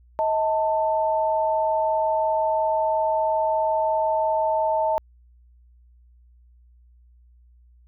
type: tone pair together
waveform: sine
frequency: 634 / 888.5 Hz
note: D#5 / A5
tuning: +32 / +17 cents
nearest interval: tritone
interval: 585 cents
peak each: -22 / -22 dBFS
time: 0.19-4.98 s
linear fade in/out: 0 ms
effects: added 60 Hz sine -51 dBFS peak until 7.87 s